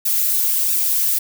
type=noise with flanger; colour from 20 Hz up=violet; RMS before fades=-18 dBFS; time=0.05-1.19 s; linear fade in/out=10 ms; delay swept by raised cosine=0.93 to 5.83 ms; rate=1.5 Hz; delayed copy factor=-0.85; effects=none